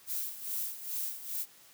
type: noise with tremolo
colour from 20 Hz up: violet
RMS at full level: -34 dBFS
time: 0.06-1.46 s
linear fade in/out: 50 ms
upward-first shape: sine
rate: 2.4 Hz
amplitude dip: 75%
effects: white hiss -58 dBFS RMS until 1.73 s + high-pass 100 Hz 12 dB/octave